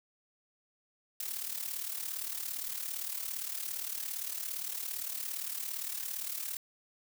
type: noise with amplitude modulation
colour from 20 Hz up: blue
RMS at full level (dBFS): -35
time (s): 1.2-6.57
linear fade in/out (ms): 2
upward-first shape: sine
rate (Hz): 37.5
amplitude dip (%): 70
effects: none